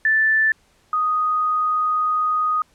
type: tone pair in turn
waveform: sine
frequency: 1760 / 1244.5 Hz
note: A6 / D#6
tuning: 0 / 0 cents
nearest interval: tritone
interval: 600 cents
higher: first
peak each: -14 / -17 dBFS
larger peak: first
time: 0.05-0.52 / 0.93-2.62 s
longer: second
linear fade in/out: 2 ms
effects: pink hiss -59 dBFS RMS until 2.74 s + low-pass 10000 Hz 12 dB/octave